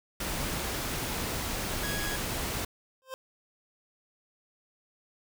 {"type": "noise", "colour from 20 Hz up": "pink", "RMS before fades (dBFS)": -33, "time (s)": [0.2, 2.65], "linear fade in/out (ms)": 5}
{"type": "tone", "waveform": "sawtooth", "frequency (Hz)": 1661.2, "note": "G#6", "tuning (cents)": 0, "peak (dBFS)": -32, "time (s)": [1.83, 2.16], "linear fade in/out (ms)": 5}
{"type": "tone with exponential growth", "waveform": "25% pulse", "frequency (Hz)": 523.3, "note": "C5", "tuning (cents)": 0, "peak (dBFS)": -29, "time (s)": [3.02, 3.14], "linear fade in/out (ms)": 0, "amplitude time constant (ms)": 25}
{"effects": []}